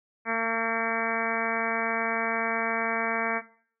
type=harmonic tone; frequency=227.2 Hz; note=A#3; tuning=44 cents flat; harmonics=1 / 2 / 3 / 4 / 5 / 6 / 7 / 8 / 9 / 10; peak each=-34 / -34 / -34 / -34 / -34 / -34 / -34 / -34 / -34 / -34 dBFS; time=0.25-3.42 s; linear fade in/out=50 ms; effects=noise-tail reverb RT60 0.5 s tail -17 dB re dry